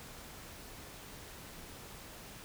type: silence
effects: pink hiss -50 dBFS RMS until 2.44 s